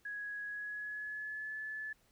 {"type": "tone with pitch glide", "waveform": "sine", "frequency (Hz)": [1667, 1729.8], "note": ["G#6", "A6"], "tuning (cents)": [6, -30], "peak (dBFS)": -39, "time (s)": [0.05, 1.93], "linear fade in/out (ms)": 5, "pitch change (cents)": 64, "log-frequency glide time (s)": [0.46, 1.55], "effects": ["pink hiss -71 dBFS RMS until 2.11 s"]}